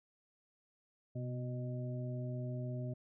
harmonic tone with a mistuned harmonic, 123.47 Hz, B2, in tune, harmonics 1 / 2 / 3 / 5, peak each -38 / -46 / -50 / -48 dBFS, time 1.15-2.94 s, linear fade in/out 10 ms, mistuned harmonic 1, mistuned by +48 cents, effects none

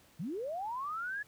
sine linear sweep, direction up, 134.1 to 1717 Hz, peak -35 dBFS, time 0.19-1.23 s, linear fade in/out 10 ms, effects pink hiss -63 dBFS RMS until 1.27 s + high-pass 60 Hz 12 dB/octave

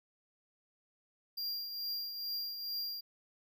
square tone with tremolo, 4775 Hz, D8, 28 cents sharp, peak -35 dBFS, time 1.37-3.01 s, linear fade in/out 10 ms, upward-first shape triangle, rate 2.3 Hz, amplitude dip 55%, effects none

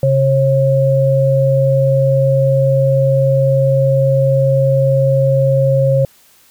sine tone pair together, 135.25 / 541 Hz, C#3 / C#5, -42 / -42 cents, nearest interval 2 octaves, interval 2400 cents, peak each -12 dBFS, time 0.03-6.05 s, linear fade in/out 2 ms, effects white hiss -49 dBFS RMS until 6.5 s

